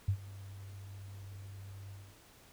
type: tone with ADSR envelope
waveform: sine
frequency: 98 Hz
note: G2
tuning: in tune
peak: -25 dBFS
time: 0.08-2.18 s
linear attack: 7 ms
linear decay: 78 ms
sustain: -20 dB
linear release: 260 ms
effects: pink hiss -60 dBFS RMS until 2.52 s